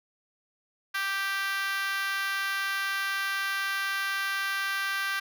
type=tone with high-pass filter; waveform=5% pulse; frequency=392 Hz; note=G4; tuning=in tune; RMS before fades=-30 dBFS; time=0.94-5.2 s; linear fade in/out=10 ms; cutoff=1400 Hz; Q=5.9; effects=none